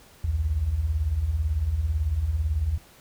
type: beating tone pair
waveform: sine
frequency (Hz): 61.74 / 79.74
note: B1 / D#2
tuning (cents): 0 / +43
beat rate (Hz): 18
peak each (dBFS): -29 / -23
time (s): 0.24-2.78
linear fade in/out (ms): 5
effects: pink hiss -53 dBFS RMS until 3 s